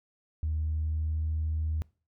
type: tone with pitch glide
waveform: sine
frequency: 77.78 to 78.5 Hz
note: D#2 to D#2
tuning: 0 to +16 cents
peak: -26 dBFS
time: 0.43-1.82 s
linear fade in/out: 0 ms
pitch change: +16 cents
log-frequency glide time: 0.67-1.23 s
effects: noise-tail reverb RT60 0.4 s tail -25 dB re dry + tanh soft clip ceiling -23 dBFS